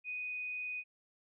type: tone with frequency modulation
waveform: sine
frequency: 2489 Hz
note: D#7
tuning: in tune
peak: -37 dBFS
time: 0.04-0.84 s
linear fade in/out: 50 ms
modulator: 22.6 Hz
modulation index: 0.4
effects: none